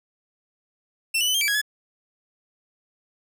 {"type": "tone with pitch steps", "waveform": "sawtooth", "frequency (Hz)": [2695, 2956, 3016, 3196, 2318, 1657, 1706], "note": ["E7", "F#7", "F#7", "G7", "D7", "G#6", "G#6"], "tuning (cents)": [38, -2, 32, 33, -23, -4, 46], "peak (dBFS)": -17, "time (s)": [1.14, 1.616], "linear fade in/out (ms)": 10, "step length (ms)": 68, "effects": []}